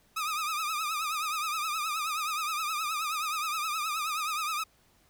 sawtooth tone with vibrato, 1244.5 Hz, D#6, in tune, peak -26 dBFS, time 0.16-4.64 s, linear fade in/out 10 ms, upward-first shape triangle, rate 9.5 Hz, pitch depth 110 cents each way, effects pink hiss -65 dBFS RMS until 5.09 s

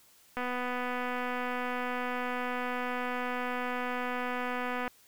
click train, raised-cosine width 0.5 ms, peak -20 dBFS, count 1119, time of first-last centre 0.37-4.878 s, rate 248 Hz, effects white hiss -61 dBFS RMS until 5.07 s

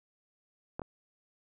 clicks, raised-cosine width 1 ms, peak -22 / -25 dBFS, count 2, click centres 0.795 / 0.818 s, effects none

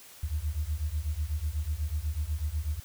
sine beating tone pair, 72 / 80.1 Hz, D2 / E2, -34 / -49 cents, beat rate 8.1 Hz, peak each -31 dBFS, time 0.23-2.8 s, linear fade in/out 5 ms, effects tanh soft clip ceiling -21 dBFS + white hiss -51 dBFS RMS until 2.84 s

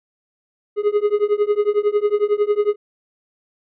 triangle tone with tremolo, 415.3 Hz, G#4, in tune, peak -9 dBFS, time 0.76-2.76 s, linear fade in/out 50 ms, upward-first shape triangle, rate 11 Hz, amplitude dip 100%, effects resampled to 8000 Hz

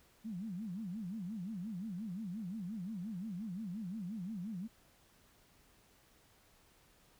sine tone with vibrato, 198 Hz, G3, 18 cents sharp, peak -39 dBFS, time 0.24-4.68 s, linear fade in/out 20 ms, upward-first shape sine, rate 5.7 Hz, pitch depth 250 cents each way, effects pink hiss -67 dBFS RMS until 7.19 s

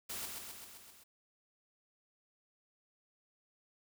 white noise with echo, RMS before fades -42 dBFS, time 0.09-0.26 s, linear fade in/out 10 ms, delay 130 ms, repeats 6, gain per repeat -3 dB, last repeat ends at 1.04 s, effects none

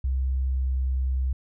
sine tone with pitch glide, 65.41 to 65 Hz, C2 to C2, 0 to -11 cents, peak -22 dBFS, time 0.04-1.33 s, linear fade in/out 5 ms, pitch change -11 cents, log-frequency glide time 0.46-0.68 s, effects none

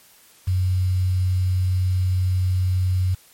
sine tone with quantisation, 92.2 Hz, F#2, 6 cents flat, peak -17 dBFS, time 0.47-3.15 s, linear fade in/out 10 ms, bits 7, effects white hiss -52 dBFS RMS until 3.33 s + MP3 64 kbps

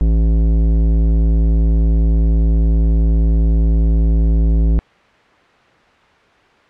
sine tone with tanh clipping, 55 Hz, A1, in tune, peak -12 dBFS, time 0.01-4.79 s, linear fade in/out 0 ms, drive 14 dB, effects white hiss -49 dBFS RMS until 6.69 s + low-pass 2000 Hz 12 dB/octave

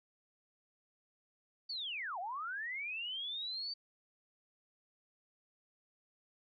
sine linear two-way sweep, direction down then up, 4624 to 670 to 4624 Hz, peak -38 dBFS, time 1.69-3.74 s, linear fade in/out 10 ms, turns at 2.19 s, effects none

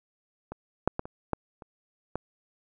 clicks, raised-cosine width 1 ms, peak -23 / -8 / -15 / -25 / -12 / -30 / -16 dBFS, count 7, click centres 0.52 / 0.876 / 0.994 / 1.055 / 1.333 / 1.622 / 2.156 s, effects none

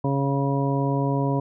harmonic tone, 138.59 Hz, C#3, in tune, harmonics 1 / 2 / 3 / 4 / 5 / 7, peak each -23 / -26 / -30 / -31 / -33 / -30 dBFS, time 0.04-1.4 s, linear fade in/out 5 ms, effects none

